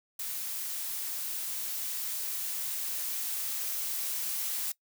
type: noise with level ramp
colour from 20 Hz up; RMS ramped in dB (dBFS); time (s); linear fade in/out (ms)
blue; -36 to -33; 0.19-4.72; 5
effects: noise-tail reverb RT60 0.1 s tail -21 dB re dry